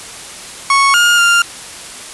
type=tone with pitch steps; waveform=30% pulse; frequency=1105 / 1419 / 1397 Hz; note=C#6 / F6 / F6; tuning=-6 / +27 / 0 cents; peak=-5 dBFS; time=0.7-1.42 s; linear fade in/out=2 ms; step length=240 ms; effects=white hiss -30 dBFS RMS until 2.13 s + resampled to 24000 Hz